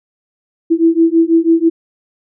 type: beating tone pair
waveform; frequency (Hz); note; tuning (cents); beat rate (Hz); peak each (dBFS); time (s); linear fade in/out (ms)
sine; 327.1 / 333.2; E4 / E4; -13 / +19; 6.1; -11; 0.7-1.7; 20
effects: none